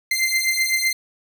sawtooth beating tone pair, 2079 / 2086.9 Hz, C7 / C7, -12 / -5 cents, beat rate 7.9 Hz, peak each -18 dBFS, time 0.11-0.93 s, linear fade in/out 5 ms, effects none

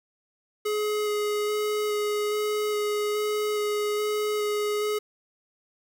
square tone with vibrato, 420 Hz, G#4, 19 cents sharp, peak -25 dBFS, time 0.65-4.99 s, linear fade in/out 10 ms, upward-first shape square, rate 1.2 Hz, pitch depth 8 cents each way, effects 9-bit

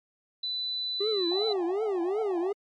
sine tone, 3989 Hz, B7, 17 cents sharp, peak -29 dBFS, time 0.43-1.53 s, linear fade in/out 5 ms
triangle tone with vibrato, 386.9 Hz, G4, 23 cents flat, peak -24 dBFS, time 1-2.53 s, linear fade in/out 10 ms, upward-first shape triangle, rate 2.7 Hz, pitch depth 270 cents each way
white band-pass noise, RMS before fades -40 dBFS, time 1.31-2.52 s, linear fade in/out 5 ms, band 690 to 800 Hz, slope 96 dB/octave
effects MP3 48 kbps

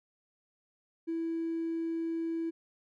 triangle tone with hard clipping, 329.6 Hz, E4, in tune, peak -31 dBFS, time 1.07-2.51 s, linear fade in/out 20 ms, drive 3 dB, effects none

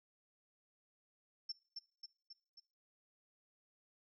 sine tone with echo, 5390 Hz, E8, 38 cents sharp, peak -39 dBFS, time 1.49-1.52 s, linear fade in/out 5 ms, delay 270 ms, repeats 4, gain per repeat -4 dB, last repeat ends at 2.6 s, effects noise-tail reverb RT60 0.5 s tail -23 dB re dry

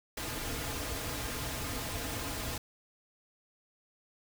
pink noise with comb filter, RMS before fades -37 dBFS, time 0.17-2.58 s, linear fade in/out 5 ms, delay 5.3 ms, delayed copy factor -0.6, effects none

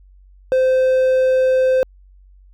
triangle tone, 518 Hz, C5, 17 cents flat, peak -10 dBFS, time 0.52-1.83 s, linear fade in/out 0 ms, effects added 47 Hz sine -44 dBFS peak until 2.53 s

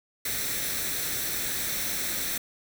white noise with comb filter, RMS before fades -30 dBFS, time 0.25-2.38 s, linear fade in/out 5 ms, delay 0.51 ms, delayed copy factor +0.55, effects none

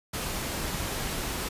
pink noise, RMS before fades -32 dBFS, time 0.13-1.49 s, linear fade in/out 10 ms, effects resampled to 32000 Hz

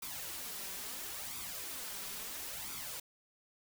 white noise with flanger, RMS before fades -43 dBFS, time 0.02-3 s, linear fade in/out 5 ms, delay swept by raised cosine 0.84 to 5.24 ms, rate 0.74 Hz, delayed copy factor +0.6, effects none

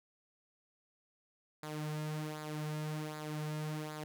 sawtooth tone with flanger, 152.9 Hz, D#3, 30 cents flat, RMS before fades -40 dBFS, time 1.63-4.04 s, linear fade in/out 2 ms, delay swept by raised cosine 0.34 to 3.94 ms, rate 1.3 Hz, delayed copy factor -0.6, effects none

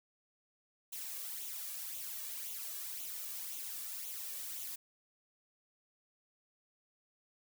blue noise with flanger, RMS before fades -43 dBFS, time 0.92-4.76 s, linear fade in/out 10 ms, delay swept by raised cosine 0.29 to 1.79 ms, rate 1.9 Hz, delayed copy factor +0.55, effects none

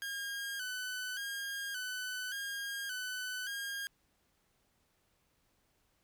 sawtooth tone with vibrato, 1560 Hz, G6, 9 cents flat, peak -34 dBFS, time 0.02-3.87 s, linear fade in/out 0 ms, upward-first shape square, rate 0.87 Hz, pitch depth 65 cents each way, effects pink hiss -75 dBFS RMS until 6.03 s

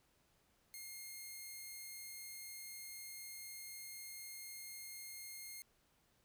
5% pulse tone, 2132 Hz, C7, 32 cents sharp, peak -38 dBFS, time 0.74-5.62 s, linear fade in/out 0 ms, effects pink hiss -75 dBFS RMS until 6.24 s

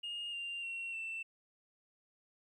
sine tone with pitch steps, 2844 / 2787 / 2731 / 2677 Hz, F7 / F7 / F7 / E7, +31 / -4 / -39 / +26 cents, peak -37 dBFS, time 0.03-1.23 s, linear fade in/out 10 ms, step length 300 ms, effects tanh soft clip ceiling -36 dBFS + 13-bit

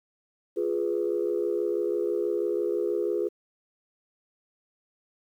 sine chord, F diminished, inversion none, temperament equal, 349.2 / 415.3 / 493.9 Hz, F4 / Ab4 / Cb5, 0 / 0 / 0 cents, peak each -28 / -27 / -31 dBFS, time 0.56-3.29 s, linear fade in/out 20 ms, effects tanh soft clip ceiling -16 dBFS + 10-bit

